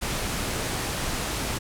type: low-pass noise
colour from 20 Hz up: pink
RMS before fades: -29 dBFS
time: 0.01-1.59 s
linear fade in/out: 20 ms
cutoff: 12000 Hz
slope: 24 dB/octave
effects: none

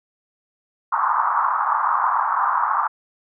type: band-pass noise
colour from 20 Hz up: pink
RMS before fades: -20 dBFS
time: 0.92-2.88 s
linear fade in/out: 10 ms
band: 900 to 1300 Hz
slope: 48 dB/octave
effects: none

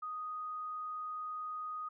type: tone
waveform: sine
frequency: 1244.5 Hz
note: D#6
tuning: in tune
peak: -38 dBFS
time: 0.02-1.89 s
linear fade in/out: 10 ms
effects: none

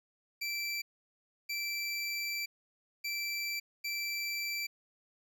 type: tone bursts at uneven times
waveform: 25% pulse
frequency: 2336 Hz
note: D7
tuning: 10 cents flat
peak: -30 dBFS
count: 4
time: 0.41-0.82 / 1.49-2.46 / 3.04-3.6 / 3.84-4.67 s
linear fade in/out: 10 ms
effects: none

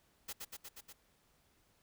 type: noise with echo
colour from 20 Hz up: white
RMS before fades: -43 dBFS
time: 0.28-0.33 s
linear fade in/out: 10 ms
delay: 120 ms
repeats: 5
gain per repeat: -2 dB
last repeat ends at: 0.93 s
effects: pink hiss -72 dBFS RMS until 1.82 s

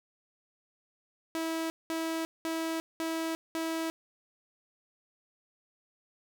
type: tone bursts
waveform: sawtooth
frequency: 325.2 Hz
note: E4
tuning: 23 cents flat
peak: -27 dBFS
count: 5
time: 1.35-3.9 s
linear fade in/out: 0 ms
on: 350 ms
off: 200 ms
effects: none

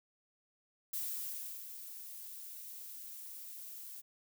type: noise with ADSR envelope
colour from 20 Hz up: violet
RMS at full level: -38 dBFS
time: 0.93-4.02 s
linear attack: 6 ms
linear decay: 710 ms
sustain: -10 dB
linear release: 24 ms
effects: none

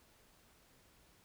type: silence
effects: pink hiss -67 dBFS RMS until 1.24 s

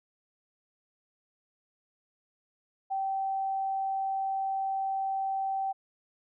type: tone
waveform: sine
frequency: 775 Hz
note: G5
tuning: 20 cents flat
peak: -28 dBFS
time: 2.9-5.73 s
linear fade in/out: 20 ms
effects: none

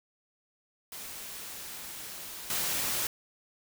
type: noise with level steps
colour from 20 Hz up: white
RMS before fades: -42 / -31 dBFS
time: 0.92-3.07 s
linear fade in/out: 2 ms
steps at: 2.5 s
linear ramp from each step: 2 ms
effects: none

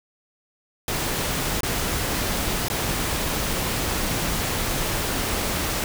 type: noise with dropouts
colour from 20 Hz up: pink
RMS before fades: -25 dBFS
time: 0.88-5.84 s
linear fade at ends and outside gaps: 1 ms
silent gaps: 1.607-1.632 / 2.684-2.7 s
effects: none

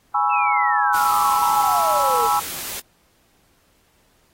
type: chord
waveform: sine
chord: C# minor seventh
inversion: second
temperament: equal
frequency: 830.6 / 987.8 / 1108.7 / 1318.5 Hz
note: G#5 / B5 / C#6 / E6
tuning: 0 / 0 / 0 / 0 cents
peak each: -20 / -23 / -25 / -21 dBFS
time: 0.14-2.4 s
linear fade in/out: 10 ms
type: exponential sweep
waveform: sine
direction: down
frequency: 2704 to 440 Hz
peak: -23 dBFS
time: 0.29-2.29 s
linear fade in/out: 50 ms
type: noise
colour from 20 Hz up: white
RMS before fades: -30 dBFS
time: 0.94-2.8 s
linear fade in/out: 5 ms
effects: pink hiss -61 dBFS RMS until 4.33 s + AAC 48 kbps

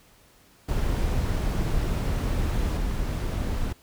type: noise with level steps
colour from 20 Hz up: brown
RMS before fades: -25 / -27 dBFS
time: 0.68-3.73 s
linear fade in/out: 10 ms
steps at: 2.77 s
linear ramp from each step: 5 ms
effects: pink hiss -57 dBFS RMS until 3.82 s

